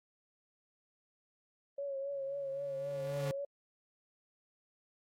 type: tone with vibrato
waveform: sine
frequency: 553 Hz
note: C#5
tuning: 4 cents flat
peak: -36 dBFS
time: 1.78-3.45 s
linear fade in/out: 5 ms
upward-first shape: triangle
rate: 3.8 Hz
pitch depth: 47 cents each way
type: tone with exponential growth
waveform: 45% pulse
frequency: 143.5 Hz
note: D3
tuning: 40 cents flat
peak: -34 dBFS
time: 2.11-3.31 s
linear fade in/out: 0 ms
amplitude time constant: 260 ms
effects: AAC 48 kbps